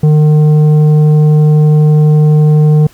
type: tone with tanh clipping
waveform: triangle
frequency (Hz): 152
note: D#3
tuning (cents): -40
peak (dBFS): -5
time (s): 0.03-2.87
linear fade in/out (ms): 5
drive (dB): 12
effects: pink hiss -43 dBFS RMS until 2.93 s